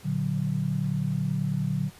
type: chord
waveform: sine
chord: Bb augmented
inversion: none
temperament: equal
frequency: 116.54 / 146.83 / 185 Hz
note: Bb2 / D3 / F#3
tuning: 0 / 0 / 0 cents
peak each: -32 / -27 / -29 dBFS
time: 0.03-1.91 s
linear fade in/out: 50 ms
effects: pink hiss -51 dBFS RMS until 1.99 s + resampled to 32000 Hz